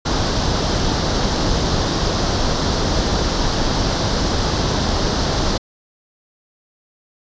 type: noise with comb filter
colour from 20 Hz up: pink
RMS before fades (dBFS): -18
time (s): 0.05-5.58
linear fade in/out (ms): 10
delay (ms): 0.21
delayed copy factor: +0.6
effects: resampled to 16000 Hz